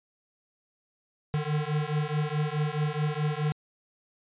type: beating tone pair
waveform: square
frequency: 148.3 / 153 Hz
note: D3 / D#3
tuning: +17 / -29 cents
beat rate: 4.7 Hz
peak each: -30 dBFS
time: 1.34-3.52 s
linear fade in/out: 0 ms
effects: resampled to 8000 Hz